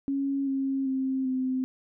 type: tone with pitch steps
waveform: sine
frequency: 275.8 / 270 / 264.3 / 258.7 Hz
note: C#4 / C#4 / C4 / C4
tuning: -9 / -45 / +18 / -19 cents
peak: -25 dBFS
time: 0.08-1.64 s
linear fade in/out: 0 ms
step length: 390 ms
effects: none